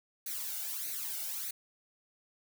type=noise with flanger; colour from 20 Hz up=blue; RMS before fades=-38 dBFS; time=0.26-1.51 s; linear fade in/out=5 ms; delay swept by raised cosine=0.47 to 1.41 ms; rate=1.6 Hz; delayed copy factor=+0.75; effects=none